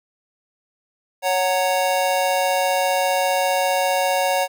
square chord, F# major, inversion second, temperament just, 555 / 740 / 925 Hz, C#5 / F#5 / A#5, +2 / 0 / -14 cents, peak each -22 / -22 / -26 dBFS, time 1.22-4.48 s, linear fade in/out 50 ms, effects none

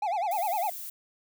triangle tone with vibrato, 766 Hz, G5, 40 cents flat, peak -24 dBFS, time 0.02-0.7 s, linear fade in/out 5 ms, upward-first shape sine, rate 9.9 Hz, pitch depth 220 cents each way
violet noise, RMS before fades -39 dBFS, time 0.31-0.9 s, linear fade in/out 5 ms
effects none

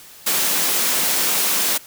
white high-pass noise, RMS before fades -19 dBFS, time 0.26-1.78 s, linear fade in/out 10 ms, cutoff 160 Hz, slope 48 dB/octave, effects white hiss -43 dBFS RMS until 1.86 s

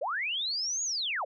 sine linear two-way sweep, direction up then down, 466.2 to 6810 to 466.2 Hz, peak -29 dBFS, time 0.01-1.25 s, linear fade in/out 10 ms, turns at 0.83 s, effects none

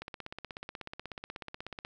click train, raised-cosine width 0.3 ms, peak -24 dBFS, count 31, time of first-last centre 0.02-1.849 s, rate 16.4 Hz, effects none

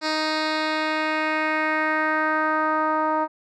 10% pulse tone with low-pass filter sweep, 311.1 Hz, D#4, in tune, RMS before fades -23 dBFS, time 0.01-3.28 s, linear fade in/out 50 ms, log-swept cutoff 5000 to 990 Hz, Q 2.3, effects none

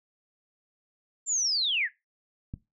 sine linear sweep, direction down, 7400 to 1579 Hz, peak -24 dBFS, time 1.26-1.89 s, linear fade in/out 50 ms
click, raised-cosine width 5 ms, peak -23 dBFS, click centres 2.539 s
effects noise-tail reverb RT60 0.2 s tail -17 dB re dry

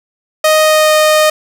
sawtooth tone with pitch glide, 622.3 to 616.6 Hz, D#5 to D#5, 0 to -16 cents, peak -3 dBFS, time 0.44-1.3 s, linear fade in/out 5 ms, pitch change -16 cents, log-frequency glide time 0.62-0.93 s, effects none

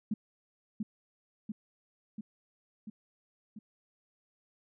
sine tone with echo, 213.6 Hz, G#3, 49 cents sharp, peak -28 dBFS, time 0.11-0.14 s, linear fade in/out 5 ms, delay 690 ms, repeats 5, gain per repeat -3 dB, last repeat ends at 3.59 s, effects none

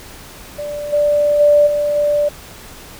sine tone with level steps, 587.3 Hz, D5, in tune, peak -22 / -11 / -7 / -14 / -12 dBFS, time 0.58-2.29 s, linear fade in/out 10 ms, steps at 0.92 / 1.39 / 1.66 / 1.95 s, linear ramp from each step 20 ms, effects pink hiss -37 dBFS RMS until 2.99 s

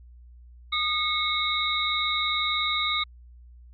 sine tone cluster, 1225 / 2183 / 3671 / 3880 Hz, D#6 / C#7 / A#7 / B7, -27 / -27 / -27 / -31 cents, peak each -29 dBFS, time 0.72-3.04 s, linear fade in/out 10 ms, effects added 60 Hz sine -46 dBFS peak until 3.73 s

